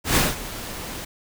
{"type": "noise with ADSR envelope", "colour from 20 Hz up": "pink", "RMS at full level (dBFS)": -17, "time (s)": [0.04, 1.05], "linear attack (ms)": 120, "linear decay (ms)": 190, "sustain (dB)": -16, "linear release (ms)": 8, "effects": []}